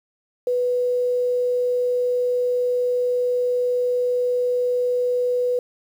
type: tone with quantisation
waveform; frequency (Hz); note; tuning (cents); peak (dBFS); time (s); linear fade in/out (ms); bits
sine; 493.9; B4; 0; -18; 0.47-5.59; 2; 8
effects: none